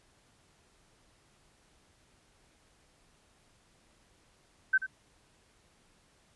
sine tone with echo, 1541 Hz, G6, 30 cents flat, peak -21 dBFS, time 4.73-4.78 s, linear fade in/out 10 ms, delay 86 ms, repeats 1, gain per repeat -12 dB, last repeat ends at 4.866 s, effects pink hiss -66 dBFS RMS until 6.35 s + resampled to 24000 Hz

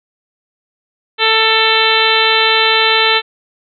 harmonic tone, 443.9 Hz, A4, 15 cents sharp, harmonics 1 / 2 / 3 / 4 / 5 / 6 / 7 / 8 / 9, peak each -18 / -18 / -18 / -18 / -18 / -18 / -18 / -18 / -18 dBFS, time 1.18-3.22 s, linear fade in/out 50 ms, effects none

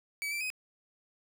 40% pulse tone with pitch steps, 2285 / 2343 / 2515 Hz, D7 / D7 / D#7, -48 / -5 / +18 cents, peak -32 dBFS, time 0.22-0.502 s, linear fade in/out 0 ms, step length 94 ms, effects none

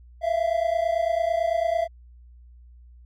triangle tone pair together, 655 / 684 Hz, E5 / F5, -11 / -36 cents, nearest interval minor second, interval 75 cents, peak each -22 dBFS, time 0.21-1.88 s, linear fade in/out 50 ms, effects added 60 Hz sine -46 dBFS peak until 3.05 s

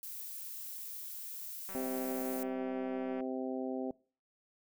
violet noise, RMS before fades -44 dBFS, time 0.03-2.43 s, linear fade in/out 0 ms
click train, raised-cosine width 0.5 ms, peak -35 dBFS, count 292, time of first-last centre 1.69-3.206 s, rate 192 Hz
harmonic tone, 130 Hz, C3, 11 cents flat, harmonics 2 / 3 / 4 / 5 / 6, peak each -37 / -41 / -43 / -45 / -47 dBFS, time 1.75-3.91 s, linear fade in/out 0 ms
effects noise-tail reverb RT60 0.4 s tail -23 dB re dry

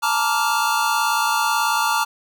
square chord, Bb major seventh, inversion third, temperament just, 874.1 / 932.3 / 1165.4 / 1398.5 Hz, A5 / Bb5 / D6 / F6, -12 / 0 / -14 / +2 cents, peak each -24 dBFS, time 0.02-2.05 s, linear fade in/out 20 ms, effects none

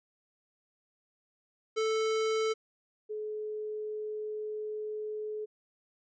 square / sine tone pair in turn, 440 / 427 Hz, A4 / G#4, 0 / +48 cents, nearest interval minor second, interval 52 cents, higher first, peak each -28 / -34 dBFS, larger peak first, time 1.76-2.54 / 3.09-5.46 s, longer second, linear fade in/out 20 ms, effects resampled to 16000 Hz

